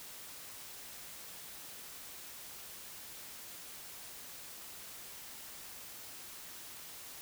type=silence; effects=white hiss -49 dBFS RMS until 7.21 s